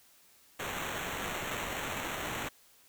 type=noise with sample-and-hold; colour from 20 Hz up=blue; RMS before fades=-37 dBFS; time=0.59-2.49 s; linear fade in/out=10 ms; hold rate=4900 Hz; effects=white hiss -62 dBFS RMS until 2.88 s